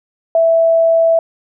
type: tone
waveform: sine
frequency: 659.3 Hz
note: E5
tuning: in tune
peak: -8 dBFS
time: 0.35-1.19 s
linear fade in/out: 2 ms
effects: none